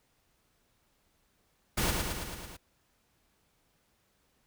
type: noise with echo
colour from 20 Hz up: pink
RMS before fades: -29 dBFS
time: 1.77-1.91 s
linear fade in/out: 10 ms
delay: 110 ms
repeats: 6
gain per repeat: -3 dB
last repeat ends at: 2.57 s
effects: pink hiss -72 dBFS RMS until 4.46 s